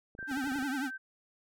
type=clicks; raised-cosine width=2 ms; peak=-36 dBFS; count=11; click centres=0.151 / 0.19 / 0.228 / 0.314 / 0.373 / 0.442 / 0.474 / 0.52 / 0.557 / 0.587 / 0.626 s
type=tone with pitch glide; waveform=sine; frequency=1568 to 1551.8 Hz; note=G6 to G6; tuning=0 to -18 cents; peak=-38 dBFS; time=0.18-0.98 s; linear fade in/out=20 ms; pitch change=-18 cents; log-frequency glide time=0.29-0.48 s
type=tone with vibrato; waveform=square; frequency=272.3 Hz; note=C#4; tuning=31 cents flat; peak=-33 dBFS; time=0.27-0.91 s; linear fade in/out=50 ms; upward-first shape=triangle; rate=11 Hz; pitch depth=150 cents each way
effects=none